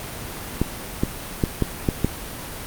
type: clicks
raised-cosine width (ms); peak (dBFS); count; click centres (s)
3; -5; 6; 0.616 / 1.035 / 1.438 / 1.623 / 1.888 / 2.046
effects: pink hiss -33 dBFS RMS until 2.66 s + Opus 32 kbps